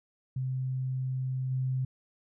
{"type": "tone with level steps", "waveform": "sine", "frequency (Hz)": 130, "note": "C3", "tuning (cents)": -11, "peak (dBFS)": [-29, -27], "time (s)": [0.36, 1.85], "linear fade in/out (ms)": 5, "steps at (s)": 1.5, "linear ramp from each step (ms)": 20, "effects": []}